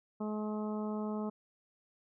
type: harmonic tone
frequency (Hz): 212.7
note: G#3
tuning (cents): +42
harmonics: 1 / 2 / 3 / 4 / 5 / 6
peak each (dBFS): -35 / -41 / -45 / -47 / -49 / -51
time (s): 0.2-1.3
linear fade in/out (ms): 10
effects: none